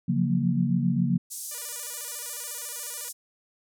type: chord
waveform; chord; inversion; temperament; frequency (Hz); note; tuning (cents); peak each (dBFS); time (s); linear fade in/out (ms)
sine; Gb major seventh; second; equal with one note detuned; 138.59 / 174.61 / 182.13 / 233.1; Db3 / F3 / Gb3 / Bb3; 0 / 0 / -27 / 0; -27; 0.08-1.18; 10
type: band-pass noise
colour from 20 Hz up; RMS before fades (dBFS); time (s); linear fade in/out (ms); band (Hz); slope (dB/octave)
pink; -37; 1.3-3.13; 20; 6400 to 13000; 24
type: tone with vibrato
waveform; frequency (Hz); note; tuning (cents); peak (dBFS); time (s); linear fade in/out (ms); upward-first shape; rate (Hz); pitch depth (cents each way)
5% pulse; 534; C5; +35; -31; 1.51-3.09; 5; square; 14; 180
effects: none